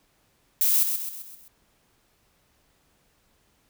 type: noise with echo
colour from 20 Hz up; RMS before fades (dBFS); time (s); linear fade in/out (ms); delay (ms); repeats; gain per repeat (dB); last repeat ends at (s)
violet; -21; 0.61-0.83; 0; 130; 5; -6; 1.48
effects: pink hiss -66 dBFS RMS until 3.69 s